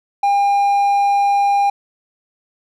triangle tone, 804 Hz, G5, 44 cents sharp, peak -10 dBFS, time 0.23-1.7 s, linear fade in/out 5 ms, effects none

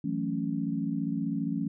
sine chord, F# minor seventh, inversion third, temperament equal, 164.81 / 185 / 220 / 277.2 Hz, E3 / F#3 / A3 / C#4, 0 / 0 / 0 / 0 cents, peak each -34 / -35 / -33 / -32 dBFS, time 0.04-1.68 s, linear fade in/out 5 ms, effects none

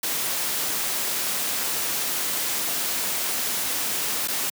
white noise with dropouts, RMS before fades -26 dBFS, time 0.03-4.5 s, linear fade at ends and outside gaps 5 ms, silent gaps 4.276-4.282 s, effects high-pass 150 Hz 12 dB/octave

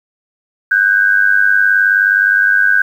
sine tone pair together, 1506.7 / 1606 Hz, F#6 / G6, +31 / +41 cents, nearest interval minor second, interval 110 cents, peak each -11 dBFS, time 0.71-2.82 s, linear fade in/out 5 ms, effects 7-bit

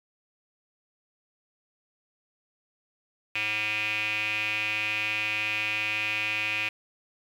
square tone with band-pass filter, 107.1 Hz, A2, 46 cents flat, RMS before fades -29 dBFS, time 3.35-6.69 s, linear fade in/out 5 ms, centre 2500 Hz, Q 8.7, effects 9-bit

